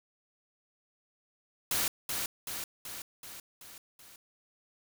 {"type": "noise with echo", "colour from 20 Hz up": "white", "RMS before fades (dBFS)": -30, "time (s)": [1.71, 1.88], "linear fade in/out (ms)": 2, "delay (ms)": 380, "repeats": 6, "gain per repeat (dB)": -4, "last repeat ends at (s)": 4.16, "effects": []}